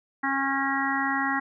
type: harmonic tone with a mistuned harmonic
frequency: 272.7 Hz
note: C#4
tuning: 28 cents flat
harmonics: 1 / 3 / 4 / 5 / 6 / 7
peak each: -30 / -30 / -31 / -33 / -32 / -29 dBFS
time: 0.23-1.4 s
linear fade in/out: 10 ms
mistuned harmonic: 5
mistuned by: +22 cents
effects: none